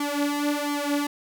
sawtooth tone with flanger, 290.3 Hz, D4, 20 cents flat, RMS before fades -26 dBFS, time 0-1.07 s, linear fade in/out 5 ms, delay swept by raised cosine 0.91 to 4.51 ms, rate 1.4 Hz, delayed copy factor +0.8, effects none

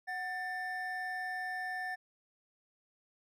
triangle tone pair together, 740 / 1779.4 Hz, F#5 / A6, 0 / +19 cents, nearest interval octave + minor third, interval 1519 cents, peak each -38 / -36 dBFS, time 0.07-1.96 s, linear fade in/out 20 ms, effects none

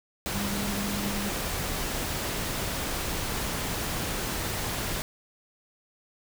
sine tone in noise, 201.7 Hz, G3, 50 cents sharp, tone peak -31 dBFS, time 0.34-1.29 s, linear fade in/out 0 ms, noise pink, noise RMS -31 dBFS, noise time 0.26-5.02 s, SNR -3 dB, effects none

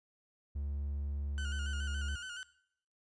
triangle tone, 71.3 Hz, C#2, 49 cents sharp, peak -33 dBFS, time 0.55-2.16 s, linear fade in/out 10 ms
30% pulse tone with vibrato, 1471 Hz, F#6, 11 cents flat, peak -39 dBFS, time 1.38-2.43 s, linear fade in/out 0 ms, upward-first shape square, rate 7.1 Hz, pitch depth 53 cents each way
effects noise-tail reverb RT60 0.7 s tail -18 dB re dry + resampled to 22050 Hz

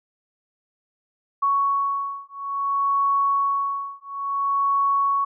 sine beating tone pair, 1113 / 1113.58 Hz, C#6 / C#6, +7 / +8 cents, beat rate 0.58 Hz, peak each -23 dBFS, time 1.42-5.25 s, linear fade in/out 10 ms, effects none

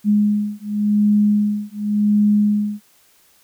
sine beating tone pair, 207.7 / 208.6 Hz, G#3 / G#3, 0 / +8 cents, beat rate 0.9 Hz, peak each -17 dBFS, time 0.04-2.81 s, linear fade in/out 50 ms, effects white hiss -55 dBFS RMS until 3.43 s

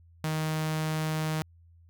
sawtooth tone with notch filter, 156.6 Hz, D#3, 11 cents sharp, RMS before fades -30 dBFS, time 0.24-1.42 s, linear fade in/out 0 ms, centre 370 Hz, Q 1.8, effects added 84 Hz sine -54 dBFS peak until 1.89 s

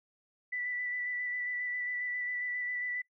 sine tone with vibrato, 1975.5 Hz, B6, in tune, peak -33 dBFS, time 0.52-3.02 s, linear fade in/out 10 ms, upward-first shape square, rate 7.4 Hz, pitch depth 13 cents each way, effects noise-tail reverb RT60 0.1 s tail -19 dB re dry

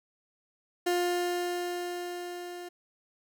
30% pulse tone with level ramp, 353.2 Hz, F4, 20 cents sharp, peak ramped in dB -22 to -37 dBFS, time 0.86-2.69 s, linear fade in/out 10 ms, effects none

